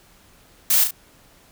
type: noise with echo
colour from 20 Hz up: blue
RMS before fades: -17 dBFS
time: 0.7-0.84 s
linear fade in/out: 5 ms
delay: 35 ms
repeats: 2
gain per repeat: -6 dB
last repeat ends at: 0.91 s
effects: pink hiss -53 dBFS RMS until 1.51 s